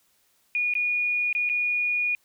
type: tone with dropouts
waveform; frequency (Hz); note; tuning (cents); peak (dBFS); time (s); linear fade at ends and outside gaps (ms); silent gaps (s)
sine; 2447; D#7; -29; -22; 0.55-2.15; 1; 0.738-0.752 / 1.328-1.35 / 1.491-1.497
effects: white hiss -66 dBFS RMS until 2.24 s